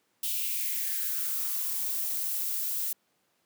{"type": "noise with high-pass filter sweep", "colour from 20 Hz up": "violet", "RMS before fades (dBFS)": -31, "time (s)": [0.23, 2.93], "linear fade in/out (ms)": 5, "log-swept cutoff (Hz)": [3100, 330], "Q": 3.8, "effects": ["pink hiss -72 dBFS RMS until 3.45 s", "high-pass 200 Hz 12 dB/octave"]}